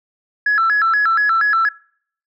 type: tone with vibrato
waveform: sine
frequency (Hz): 1500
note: F#6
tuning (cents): +23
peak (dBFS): -11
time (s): 0.46-1.69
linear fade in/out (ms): 5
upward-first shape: square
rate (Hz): 4.2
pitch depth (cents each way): 200
effects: noise-tail reverb RT60 0.6 s tail -25 dB re dry + tanh soft clip ceiling -9 dBFS